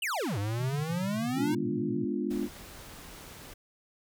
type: exponential two-way sweep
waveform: square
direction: down then up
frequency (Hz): 3071 to 98 to 318.1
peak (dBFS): -30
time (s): 0.02-1.55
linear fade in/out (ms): 5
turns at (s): 0.38
type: tone with vibrato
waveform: sine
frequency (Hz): 137.6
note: C#3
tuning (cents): -12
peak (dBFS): -36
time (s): 0.59-2.05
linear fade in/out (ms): 5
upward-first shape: sine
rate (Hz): 8.1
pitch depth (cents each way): 290
type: chord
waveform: sine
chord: G# diminished seventh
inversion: none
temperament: equal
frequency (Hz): 207.7 / 246.9 / 293.7 / 349.2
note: G#3 / B3 / D4 / F4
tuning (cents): 0 / 0 / 0 / 0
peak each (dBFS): -34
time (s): 1.35-2.49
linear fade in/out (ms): 50
type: noise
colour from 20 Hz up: pink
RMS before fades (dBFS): -47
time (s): 2.3-3.54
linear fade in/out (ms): 10
effects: none